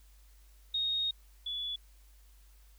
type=tone pair in turn; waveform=sine; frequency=3729 / 3427 Hz; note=A#7 / A7; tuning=0 / -46 cents; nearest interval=minor second; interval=146 cents; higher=first; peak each=-29 / -34 dBFS; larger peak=first; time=0.74-1.11 / 1.46-1.76 s; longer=first; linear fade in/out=5 ms; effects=added 50 Hz sine -56 dBFS peak until 2.78 s + white hiss -67 dBFS RMS until 2.78 s